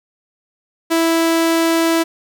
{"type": "tone", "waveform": "sawtooth", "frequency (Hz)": 329.6, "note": "E4", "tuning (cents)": 0, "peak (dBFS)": -9, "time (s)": [0.9, 2.04], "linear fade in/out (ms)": 20, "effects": []}